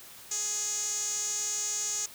sawtooth tone with band-pass filter, 417.6 Hz, G#4, 10 cents sharp, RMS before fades -32 dBFS, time 0.31-2.06 s, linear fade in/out 5 ms, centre 6700 Hz, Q 9.7, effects white hiss -49 dBFS RMS until 2.14 s

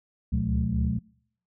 sine tone cluster, 70.4 / 74.4 / 121.5 / 180.2 / 214.5 Hz, C#2 / D2 / B2 / F#3 / A3, +27 / +23 / -28 / -45 / -44 cents, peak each -29 dBFS, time 0.32-0.99 s, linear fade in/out 10 ms, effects noise-tail reverb RT60 0.7 s tail -26 dB re dry + tanh soft clip ceiling -13 dBFS

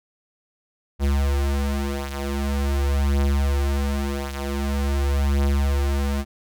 square beating tone pair, 69.8 / 70.25 Hz, C#2 / C#2, +13 / +24 cents, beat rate 0.45 Hz, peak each -22 / -26 dBFS, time 0.99-6.25 s, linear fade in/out 50 ms, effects none

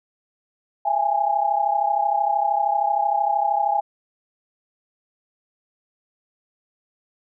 sine tone cluster, 673 / 811 / 844 Hz, E5 / G#5 / G#5, +36 / -41 / +28 cents, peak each -27 / -20 / -23 dBFS, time 0.85-3.81 s, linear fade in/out 10 ms, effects none

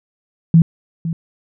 sine tone with echo, 164.81 Hz, E3, in tune, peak -5 dBFS, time 0.54-0.62 s, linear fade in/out 2 ms, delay 510 ms, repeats 1, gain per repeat -13 dB, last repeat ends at 1.13 s, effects none

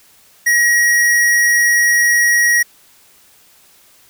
sine tone with hard clipping, 1899 Hz, A#6, 32 cents sharp, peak -11 dBFS, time 0.46-2.63 s, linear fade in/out 10 ms, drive 18 dB, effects white hiss -49 dBFS RMS until 4.09 s

